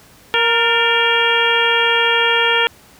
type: harmonic tone with a mistuned harmonic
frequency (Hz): 466.2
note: A#4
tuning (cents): 0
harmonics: 1 / 2 / 3 / 4 / 5 / 6 / 7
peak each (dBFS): -20 / -20 / -20 / -20 / -20 / -20 / -20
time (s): 0.34-2.67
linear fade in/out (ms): 0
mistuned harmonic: 4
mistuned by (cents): -67
effects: pink hiss -46 dBFS RMS until 2.99 s + high-pass 60 Hz 12 dB/octave